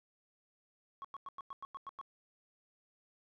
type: tone bursts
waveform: sine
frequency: 1101 Hz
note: C#6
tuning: 12 cents flat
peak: -40 dBFS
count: 9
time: 1.02-2.013 s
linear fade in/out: 0 ms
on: 25 ms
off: 96 ms
effects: tanh soft clip ceiling -40 dBFS